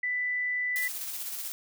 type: tone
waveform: sine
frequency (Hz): 1987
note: B6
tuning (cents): +10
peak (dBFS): -27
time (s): 0.03-0.88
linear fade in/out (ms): 5
type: noise with tremolo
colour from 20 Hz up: blue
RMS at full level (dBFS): -35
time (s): 0.76-1.52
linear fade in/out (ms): 0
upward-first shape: square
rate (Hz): 16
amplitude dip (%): 30
effects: none